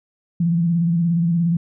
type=tone with vibrato; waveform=sine; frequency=169.3 Hz; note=E3; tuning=46 cents sharp; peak=-15 dBFS; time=0.4-1.57 s; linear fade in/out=5 ms; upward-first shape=square; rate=17 Hz; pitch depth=45 cents each way; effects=none